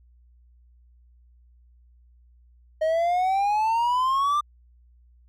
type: exponential sweep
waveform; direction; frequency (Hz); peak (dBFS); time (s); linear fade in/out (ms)
triangle; up; 622.3 to 1200; -18; 2.81-4.41; 10
effects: added 60 Hz sine -53 dBFS peak until 5.28 s